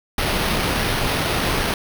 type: noise with sample-and-hold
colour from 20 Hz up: pink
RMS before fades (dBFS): -21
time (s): 0.18-1.74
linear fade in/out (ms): 2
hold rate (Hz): 7350
effects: none